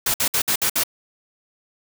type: noise bursts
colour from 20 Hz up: white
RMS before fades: -20 dBFS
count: 6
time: 0.06-0.836 s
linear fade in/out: 5 ms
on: 81 ms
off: 58 ms
effects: none